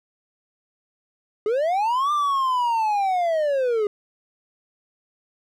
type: linear two-way sweep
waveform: triangle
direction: up then down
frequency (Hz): 405.1 to 1200 to 405.1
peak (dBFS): -17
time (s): 1.46-3.87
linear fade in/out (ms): 2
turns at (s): 2.12
effects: none